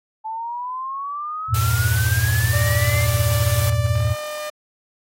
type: exponential sweep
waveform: sine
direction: up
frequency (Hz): 870 to 2124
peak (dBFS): -25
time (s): 0.24-3.06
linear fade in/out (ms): 20
type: chord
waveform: sine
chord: E diminished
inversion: none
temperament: equal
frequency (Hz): 82.41 / 98 / 116.54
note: E2 / G2 / Bb2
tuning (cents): 0 / 0 / 0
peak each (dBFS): -23 / -22 / -19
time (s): 1.48-4.16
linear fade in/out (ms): 50
type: noise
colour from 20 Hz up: white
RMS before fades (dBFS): -28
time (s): 1.54-3.7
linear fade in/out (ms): 5
type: tone with pitch glide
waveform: sawtooth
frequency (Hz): 587.3 to 603.1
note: D5 to D5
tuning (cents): 0 to +46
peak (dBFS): -23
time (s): 2.53-4.5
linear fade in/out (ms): 5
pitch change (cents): +46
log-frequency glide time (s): 3.87-4.09
effects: AAC 48 kbps